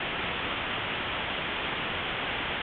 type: low-pass noise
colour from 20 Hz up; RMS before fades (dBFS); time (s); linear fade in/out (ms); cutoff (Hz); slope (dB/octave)
white; -32; 0-2.62; 5; 3400; 96
effects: none